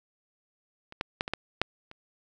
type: clicks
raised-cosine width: 0.3 ms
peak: -28 / -13 / -11 / -18 / -12 / -7 / -29 dBFS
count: 7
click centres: 0.924 / 1.011 / 1.209 / 1.279 / 1.336 / 1.616 / 1.914 s
effects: none